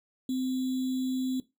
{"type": "tone with sample-and-hold", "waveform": "sine", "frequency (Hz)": 258.5, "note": "C4", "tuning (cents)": -21, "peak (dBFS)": -27, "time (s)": [0.29, 1.4], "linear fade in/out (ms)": 2, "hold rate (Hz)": 3675, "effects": ["noise-tail reverb RT60 0.2 s tail -17 dB re dry"]}